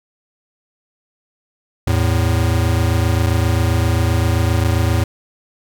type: tone pair together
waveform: square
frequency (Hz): 82.41 / 110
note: E2 / A2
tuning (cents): 0 / 0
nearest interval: perfect fourth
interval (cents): 500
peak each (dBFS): -17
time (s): 1.87-5.04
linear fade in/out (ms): 5
effects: none